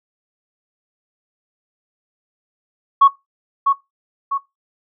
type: tone with echo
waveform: sine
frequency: 1108.7 Hz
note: C#6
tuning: in tune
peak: -5 dBFS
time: 3.01-3.08 s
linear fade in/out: 10 ms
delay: 650 ms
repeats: 2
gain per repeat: -6 dB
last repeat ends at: 4.38 s
effects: noise-tail reverb RT60 0.2 s tail -18 dB re dry + tanh soft clip ceiling -1 dBFS